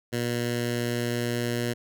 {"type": "tone with notch filter", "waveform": "10% pulse", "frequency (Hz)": 119.7, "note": "A#2", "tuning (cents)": 46, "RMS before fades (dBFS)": -28, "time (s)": [0.12, 1.74], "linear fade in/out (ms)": 20, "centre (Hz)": 820, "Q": 1.4, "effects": []}